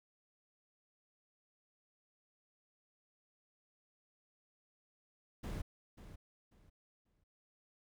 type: noise with echo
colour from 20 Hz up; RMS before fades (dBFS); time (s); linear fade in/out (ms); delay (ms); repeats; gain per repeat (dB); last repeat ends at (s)
brown; -41; 5.43-5.62; 10; 540; 3; -12; 7.24
effects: none